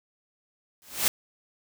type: noise with exponential growth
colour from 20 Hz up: white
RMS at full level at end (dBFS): -19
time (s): 0.82-1.08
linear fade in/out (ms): 0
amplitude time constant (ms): 56
effects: none